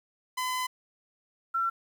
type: tone pair in turn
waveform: sawtooth / sine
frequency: 1014 / 1353.5 Hz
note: B5 / E6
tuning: +45 / +45 cents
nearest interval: perfect fourth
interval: 500 cents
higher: second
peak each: -25 dBFS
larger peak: neither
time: 0.37-0.67 / 1.54-1.7 s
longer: first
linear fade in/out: 10 ms
effects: 10-bit